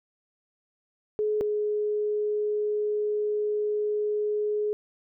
sine tone pair in turn, 424.6 / 420.2 Hz, G#4 / G#4, +38 / +20 cents, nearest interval unison, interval 18 cents, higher first, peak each -23 / -24 dBFS, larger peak first, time 1.19-1.41 / 1.41-4.73 s, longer second, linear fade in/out 0 ms, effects none

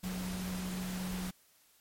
sine tone in noise, 183.8 Hz, F#3, 11 cents flat, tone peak -36 dBFS, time 0.03-1.31 s, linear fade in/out 10 ms, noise pink, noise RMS -43 dBFS, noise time 0.03-1.31 s, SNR +4 dB, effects white hiss -66 dBFS RMS until 1.8 s + MP3 64 kbps

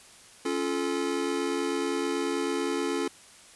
square chord, Db augmented, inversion none, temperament just, 277.2 / 346.5 / 433.1 Hz, Db4 / F4 / A4, 0 / -14 / -27 cents, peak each -32 dBFS, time 0.45-3.08 s, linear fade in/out 5 ms, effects white hiss -52 dBFS RMS until 3.55 s + resampled to 24000 Hz

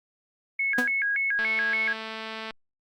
sine tone with vibrato, 1900 Hz, A#6, 33 cents sharp, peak -23 dBFS, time 0.59-1.93 s, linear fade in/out 5 ms, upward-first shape square, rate 3.5 Hz, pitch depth 250 cents each way
sawtooth tone with exponential decay, 248.7 Hz, B3, 12 cents sharp, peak -17 dBFS, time 0.78-0.92 s, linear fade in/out 5 ms, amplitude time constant 30 ms
click train, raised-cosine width 0.3 ms, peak -20 dBFS, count 248, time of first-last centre 1.39-2.508 s, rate 221 Hz
effects Opus 48 kbps

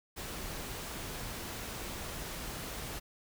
pink noise, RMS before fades -41 dBFS, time 0.16-3 s, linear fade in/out 20 ms, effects none

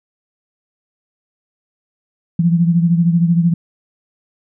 sine beating tone pair, 168.6 / 181.6 Hz, E3 / F#3, +39 / -32 cents, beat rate 13 Hz, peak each -11 / -18 dBFS, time 2.39-3.54 s, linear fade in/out 5 ms, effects none

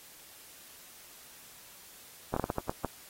slowing click train, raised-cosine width 1 ms, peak -16 dBFS, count 8, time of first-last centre 2.34-2.847 s, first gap 24 ms, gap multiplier 1.36, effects white hiss -53 dBFS RMS until 3.09 s + AAC 48 kbps

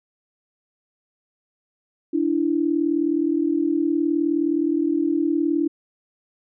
sine tone pair together, 293.7 / 333 Hz, D4 / E4, 0 / +18 cents, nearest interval major second, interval 218 cents, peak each -21 dBFS, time 2.13-5.68 s, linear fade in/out 10 ms, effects none

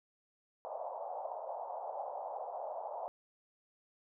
pink band-pass noise, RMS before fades -42 dBFS, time 0.65-3.08 s, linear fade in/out 0 ms, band 580 to 890 Hz, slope 48 dB/octave, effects none

